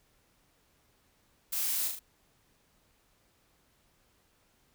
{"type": "noise with echo", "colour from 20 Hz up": "blue", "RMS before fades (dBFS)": -33, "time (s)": [1.52, 1.88], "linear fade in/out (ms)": 10, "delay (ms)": 38, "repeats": 3, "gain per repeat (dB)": -4, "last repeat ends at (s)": 1.994, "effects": ["pink hiss -69 dBFS RMS until 4.74 s"]}